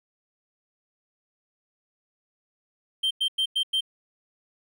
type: tone bursts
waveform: triangle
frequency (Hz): 3142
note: G7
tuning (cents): +3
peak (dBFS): -20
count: 5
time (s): 3.03-3.808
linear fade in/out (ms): 10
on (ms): 78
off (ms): 97
effects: none